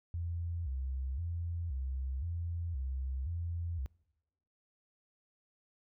sine tone with vibrato, 74.9 Hz, D2, 35 cents sharp, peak -34 dBFS, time 0.14-3.86 s, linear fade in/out 0 ms, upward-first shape square, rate 0.96 Hz, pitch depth 220 cents each way, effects noise-tail reverb RT60 0.9 s tail -25 dB re dry

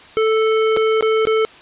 square tone with dropouts, 440 Hz, A4, in tune, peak -14 dBFS, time 0.17-1.45 s, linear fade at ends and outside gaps 0 ms, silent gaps 0.765-0.771 / 1.009-1.025 / 1.253-1.271 s, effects white hiss -42 dBFS RMS until 1.61 s + resampled to 8000 Hz

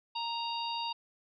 harmonic tone, 932.3 Hz, A#5, in tune, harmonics 1 / 3 / 4 / 5, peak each -35 / -40 / -41 / -42 dBFS, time 0.15-0.93 s, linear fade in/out 10 ms, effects none

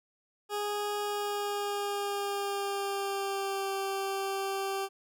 20% pulse tone with pitch glide, 413.4 to 390.2 Hz, G#4 to G4, -8 to -8 cents, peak -26 dBFS, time 0.49-4.89 s, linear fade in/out 50 ms, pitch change -100 cents, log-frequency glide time 1.01-3.72 s, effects none

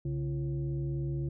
sine tone with frequency modulation, 139.1 Hz, C#3, 6 cents sharp, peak -30 dBFS, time 0.05-1.29 s, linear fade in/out 5 ms, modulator 202 Hz, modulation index 0.72, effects none

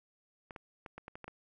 clicks, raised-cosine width 0.5 ms, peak -30 dBFS, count 8, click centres 0.508 / 0.562 / 0.862 / 0.98 / 1.081 / 1.155 / 1.243 / 1.28 s, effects none

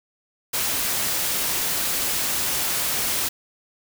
white noise, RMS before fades -24 dBFS, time 0.53-3.29 s, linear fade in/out 10 ms, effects none

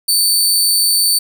20% pulse tone, 4546 Hz, C#8, 43 cents sharp, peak -5 dBFS, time 0.08-1.19 s, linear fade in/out 10 ms, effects 7-bit

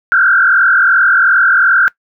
sine tone with frequency modulation, 1480 Hz, F#6, in tune, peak -6 dBFS, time 0.12-1.88 s, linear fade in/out 0 ms, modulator 42.7 Hz, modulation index 2.5, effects noise-tail reverb RT60 0.1 s tail -21 dB re dry

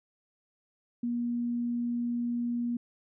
sine tone, 238.9 Hz, A#3, 43 cents sharp, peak -28 dBFS, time 1.03-2.77 s, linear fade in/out 5 ms, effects none

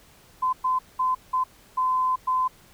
sine tone bursts at uneven times, 1024 Hz, C6, 38 cents flat, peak -20 dBFS, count 6, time 0.42-0.53 / 0.64-0.79 / 0.99-1.15 / 1.33-1.44 / 1.77-2.16 / 2.27-2.48 s, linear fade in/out 10 ms, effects pink hiss -54 dBFS RMS until 2.73 s

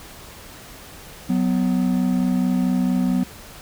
triangle tone pair together, 185 / 249.5 Hz, F#3 / B3, 0 / +18 cents, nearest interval perfect fourth, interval 518 cents, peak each -18 dBFS, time 1.29-3.24 s, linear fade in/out 10 ms, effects pink hiss -41 dBFS RMS until 3.61 s

